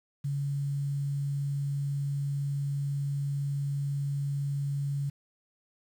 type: tone with quantisation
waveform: sine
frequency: 141 Hz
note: C#3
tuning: 30 cents sharp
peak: -28 dBFS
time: 0.24-5.1 s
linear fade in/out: 10 ms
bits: 9
effects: none